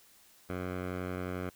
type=tone with low-pass filter; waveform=10% pulse; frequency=91.2 Hz; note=F#2; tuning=24 cents flat; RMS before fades=-37 dBFS; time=0.49-1.5 s; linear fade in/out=10 ms; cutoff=1900 Hz; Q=1.2; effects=white hiss -61 dBFS RMS until 1.55 s